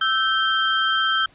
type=tone cluster; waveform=sine; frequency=1315 / 1551 / 3159 Hz; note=E6 / G6 / G7; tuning=-5 / -19 / +13 cents; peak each=-22 dBFS; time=0.01-1.26 s; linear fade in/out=5 ms; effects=pink hiss -54 dBFS RMS until 1.34 s + resampled to 8000 Hz